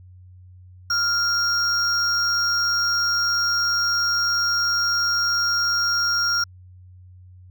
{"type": "tone pair together", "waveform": "triangle", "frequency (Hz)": [1396.9, 5583], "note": ["F6", "F8"], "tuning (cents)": [0, -1], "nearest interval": "2 octaves", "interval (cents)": 2399, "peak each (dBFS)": -20, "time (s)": [0.9, 6.44], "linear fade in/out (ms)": 5, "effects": ["added 91 Hz sine -43 dBFS peak until 7.5 s"]}